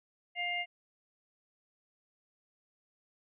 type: harmonic tone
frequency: 703 Hz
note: F5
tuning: 11 cents sharp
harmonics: 1 / 3 / 4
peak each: -39 / -34 / -38 dBFS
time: 0.35-0.66 s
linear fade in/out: 50 ms
effects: none